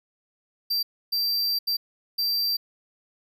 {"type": "tone bursts at uneven times", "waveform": "square", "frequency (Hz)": 4699, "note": "D8", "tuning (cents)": 0, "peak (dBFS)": -23, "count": 4, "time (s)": [[0.7, 0.83], [1.12, 1.59], [1.67, 1.77], [2.18, 2.57]], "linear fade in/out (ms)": 10, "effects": []}